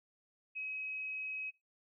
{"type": "tone", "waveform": "sine", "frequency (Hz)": 2546, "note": "D#7", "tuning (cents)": 39, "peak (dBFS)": -38, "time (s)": [0.55, 1.51], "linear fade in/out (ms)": 20, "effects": ["noise-tail reverb RT60 0.2 s tail -19 dB re dry"]}